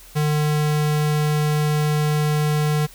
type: tone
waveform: square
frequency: 150.6 Hz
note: D3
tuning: 44 cents sharp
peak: -18 dBFS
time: 0.15-2.87 s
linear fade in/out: 20 ms
effects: added 40 Hz sine -46 dBFS peak until 2.94 s + white hiss -46 dBFS RMS until 2.94 s

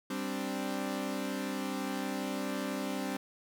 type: chord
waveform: sawtooth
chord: G suspended fourth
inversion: none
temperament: equal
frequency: 196 / 261.6 / 293.7 Hz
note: G3 / C4 / D4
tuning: 0 / 0 / 0 cents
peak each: -34 / -33 / -35 dBFS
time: 0.1-3.17 s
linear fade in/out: 5 ms
effects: none

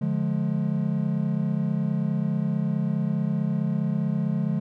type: chord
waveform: triangle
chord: D diminished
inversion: none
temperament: just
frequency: 146.83 / 176.2 / 211.4 Hz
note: D3 / F3 / Ab3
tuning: 0 / +16 / +31 cents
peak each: -25 dBFS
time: 0.01-4.6 s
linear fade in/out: 10 ms
effects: none

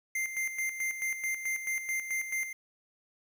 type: tone with tremolo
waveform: square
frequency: 2093 Hz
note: C7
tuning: in tune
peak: -30 dBFS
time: 0.15-2.53 s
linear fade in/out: 5 ms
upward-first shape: square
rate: 4.6 Hz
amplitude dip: 60%
effects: 10-bit

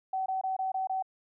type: tone bursts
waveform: sine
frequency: 760 Hz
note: F#5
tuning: 46 cents sharp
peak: -28 dBFS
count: 6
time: 0.13-1.025 s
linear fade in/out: 5 ms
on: 130 ms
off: 23 ms
effects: none

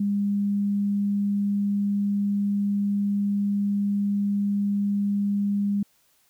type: tone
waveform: sine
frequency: 202.1 Hz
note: G#3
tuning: 47 cents flat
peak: -21 dBFS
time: 0-5.83 s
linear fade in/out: 5 ms
effects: white hiss -64 dBFS RMS until 6.29 s

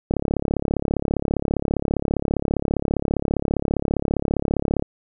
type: click train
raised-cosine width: 2 ms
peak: -7 dBFS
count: 166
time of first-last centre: 0.11-4.824 s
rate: 35 Hz
effects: none

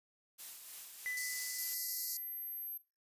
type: noise with tremolo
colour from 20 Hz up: blue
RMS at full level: -46 dBFS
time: 0.38-1.75 s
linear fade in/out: 20 ms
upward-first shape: sine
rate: 3.2 Hz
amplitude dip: 40%
type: tone with exponential decay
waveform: triangle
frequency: 1998 Hz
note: B6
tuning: 20 cents sharp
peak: -34 dBFS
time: 1.06-2.67 s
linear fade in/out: 0 ms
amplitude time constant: 350 ms
type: high-pass noise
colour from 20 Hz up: pink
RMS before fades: -41 dBFS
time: 1.17-2.17 s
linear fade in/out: 2 ms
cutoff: 4400 Hz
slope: 96 dB/octave
type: tone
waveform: sine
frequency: 12460 Hz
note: G9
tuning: 12 cents flat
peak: -40 dBFS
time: 1.58-2.78 s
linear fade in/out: 10 ms
effects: noise-tail reverb RT60 0.3 s tail -20 dB re dry + resampled to 32000 Hz

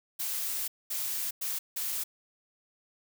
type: noise bursts at uneven times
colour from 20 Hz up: blue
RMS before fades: -33 dBFS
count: 4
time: 0.19-0.68 / 0.9-1.31 / 1.41-1.59 / 1.76-2.04 s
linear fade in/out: 10 ms
effects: none

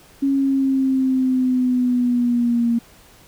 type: linear sweep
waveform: sine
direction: down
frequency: 276.2 to 232.8 Hz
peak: -15 dBFS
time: 0.22-2.79 s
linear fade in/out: 10 ms
effects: pink hiss -49 dBFS RMS until 3.27 s

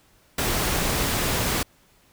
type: noise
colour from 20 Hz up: pink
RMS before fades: -24 dBFS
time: 0.38-1.63 s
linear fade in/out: 5 ms
effects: pink hiss -59 dBFS RMS until 2.12 s

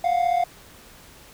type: tone pair together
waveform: triangle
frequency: 698.5 / 734.1 Hz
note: F5 / F#5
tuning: 0 / -14 cents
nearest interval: minor second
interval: 86 cents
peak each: -18 / -22 dBFS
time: 0.04-0.44 s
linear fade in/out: 5 ms
effects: pink hiss -48 dBFS RMS until 1.33 s

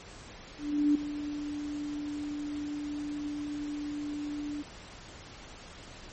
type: tone with ADSR envelope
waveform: sine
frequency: 293.7 Hz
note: D4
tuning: in tune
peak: -20 dBFS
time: 0.57-4.63 s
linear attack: 380 ms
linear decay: 6 ms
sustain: -13 dB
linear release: 17 ms
effects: pink hiss -48 dBFS RMS until 6.12 s + MP3 32 kbps

